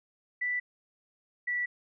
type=tone pair in turn; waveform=sine; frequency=1975 / 1955.7 Hz; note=B6 / B6; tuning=0 / -17 cents; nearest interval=unison; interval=17 cents; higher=first; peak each=-28 dBFS; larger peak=neither; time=0.41-0.6 / 1.47-1.66 s; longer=neither; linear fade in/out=10 ms; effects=none